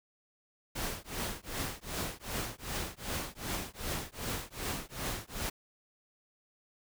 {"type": "noise with tremolo", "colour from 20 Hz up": "pink", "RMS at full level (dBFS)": -34, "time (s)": [0.75, 5.5], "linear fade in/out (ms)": 10, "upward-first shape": "triangle", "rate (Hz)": 2.6, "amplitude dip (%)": 100, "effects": []}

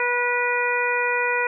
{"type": "harmonic tone", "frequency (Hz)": 487.4, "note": "B4", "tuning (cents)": -23, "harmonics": [1, 2, 3, 4, 5], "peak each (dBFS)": [-26, -26, -26, -26, -26], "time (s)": [0, 1.47], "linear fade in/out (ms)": 2, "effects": []}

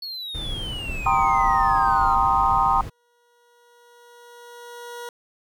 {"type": "exponential sweep", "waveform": "triangle", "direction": "down", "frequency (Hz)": [4408, 1340], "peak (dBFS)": -29, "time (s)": [0.02, 2.15], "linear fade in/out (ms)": 5}
{"type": "noise", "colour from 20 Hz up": "brown", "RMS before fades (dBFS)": -31, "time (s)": [0.34, 2.9], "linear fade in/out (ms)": 10}
{"type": "chord", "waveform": "sine", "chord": "C minor seventh", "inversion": "second", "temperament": "equal", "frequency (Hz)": [784, 932.3, 1046.5, 1244.5], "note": ["G5", "Bb5", "C6", "Eb6"], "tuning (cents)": [0, 0, 0, 0], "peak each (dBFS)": -22, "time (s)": [1.06, 2.81], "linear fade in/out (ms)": 2}
{"type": "tone with exponential growth", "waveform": "20% pulse", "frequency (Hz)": 479.1, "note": "A#4", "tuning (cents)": 47, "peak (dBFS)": -27, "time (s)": [2.46, 5.09], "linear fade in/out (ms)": 2, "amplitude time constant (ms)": 570}
{"effects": []}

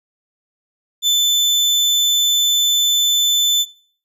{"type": "tone", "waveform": "35% pulse", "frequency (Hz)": 3520, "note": "A7", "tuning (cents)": 0, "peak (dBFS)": -10, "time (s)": [1.02, 3.66], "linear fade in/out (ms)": 50, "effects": ["noise-tail reverb RT60 0.5 s tail -21 dB re dry", "resampled to 32000 Hz"]}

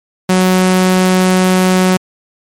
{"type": "tone", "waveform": "sawtooth", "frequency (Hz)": 185, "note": "F#3", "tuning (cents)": 0, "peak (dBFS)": -4, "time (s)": [0.29, 1.97], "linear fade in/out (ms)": 5, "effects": ["MP3 64 kbps"]}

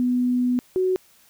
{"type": "tone pair in turn", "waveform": "sine", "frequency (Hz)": [248, 371.6], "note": ["B3", "F#4"], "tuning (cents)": [7, 7], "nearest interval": "perfect fifth", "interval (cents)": 700, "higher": "second", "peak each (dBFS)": -18, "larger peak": "neither", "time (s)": [[0, 0.59], [0.76, 0.96]], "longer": "first", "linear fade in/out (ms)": 0, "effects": ["white hiss -56 dBFS RMS until 1.29 s"]}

